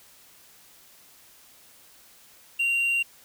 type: tone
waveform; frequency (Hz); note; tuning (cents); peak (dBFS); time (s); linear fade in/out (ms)
triangle; 2763; F7; -19; -20; 2.59-3.03; 10
effects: white hiss -54 dBFS RMS until 3.24 s